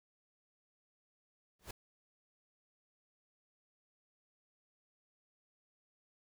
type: noise with exponential growth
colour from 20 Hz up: pink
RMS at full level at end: -41 dBFS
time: 1.59-1.71 s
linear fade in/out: 5 ms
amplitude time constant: 26 ms
effects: none